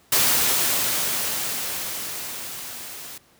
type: noise with level ramp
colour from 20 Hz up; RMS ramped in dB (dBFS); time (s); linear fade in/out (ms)
white; -18 to -38; 0.12-3.18; 5
effects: pink hiss -57 dBFS RMS until 3.39 s + high-pass 80 Hz 12 dB/octave